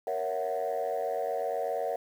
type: chord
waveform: sine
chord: F# dominant seventh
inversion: first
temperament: equal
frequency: 466.2 / 554.4 / 659.3 / 740 Hz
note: A#4 / C#5 / E5 / F#5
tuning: 0 / 0 / 0 / 0 cents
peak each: -33 dBFS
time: 0.07-1.96 s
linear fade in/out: 2 ms
effects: tanh soft clip ceiling -23 dBFS + 9-bit